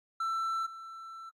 triangle tone with level steps, 1335 Hz, E6, 22 cents sharp, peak -28 / -41 dBFS, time 0.2-1.3 s, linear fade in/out 5 ms, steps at 0.65 s, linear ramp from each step 20 ms, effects AAC 32 kbps

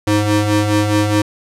30% pulse ring-modulated tone, 209.2 Hz, G#3, 13 cents sharp, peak -7 dBFS, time 0.07-1.22 s, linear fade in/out 5 ms, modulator 107 Hz, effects low-pass 11000 Hz 12 dB/octave

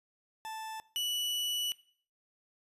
40% pulse tone pair in turn, 880 / 2954 Hz, A5 / F#7, 0 / -3 cents, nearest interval octave + major sixth, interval 2097 cents, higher second, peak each -38 / -30 dBFS, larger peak second, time 0.45-0.8 / 0.96-1.72 s, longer second, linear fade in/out 0 ms, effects noise-tail reverb RT60 0.5 s tail -20 dB re dry + resampled to 32000 Hz

